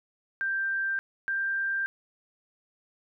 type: tone pair in turn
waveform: sine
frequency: 1576 / 1582.4 Hz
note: G6 / G6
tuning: +9 / +16 cents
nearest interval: unison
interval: 7 cents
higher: second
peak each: -26 dBFS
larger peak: neither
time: 0.41-0.99 / 1.28-1.86 s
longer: neither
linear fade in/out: 0 ms
effects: none